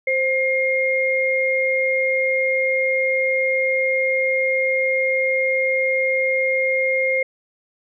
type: tone pair together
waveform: sine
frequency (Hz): 523.3 / 2129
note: C5 / C7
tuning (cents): 0 / +30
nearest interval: 2 octaves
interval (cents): 2430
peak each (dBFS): -20 / -19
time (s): 0.07-7.23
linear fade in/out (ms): 5
effects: none